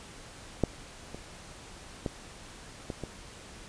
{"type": "clicks", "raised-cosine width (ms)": 2, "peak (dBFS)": [-10, -26, -17, -20, -22], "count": 5, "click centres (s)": [0.637, 1.146, 2.062, 2.902, 3.037], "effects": ["pink hiss -48 dBFS RMS until 3.68 s", "resampled to 22050 Hz"]}